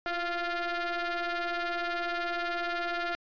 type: ring-modulated tone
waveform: sawtooth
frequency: 349.4 Hz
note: F4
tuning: 1 cent sharp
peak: -23 dBFS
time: 0.06-3.15 s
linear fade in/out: 0 ms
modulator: 1040 Hz
effects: resampled to 11025 Hz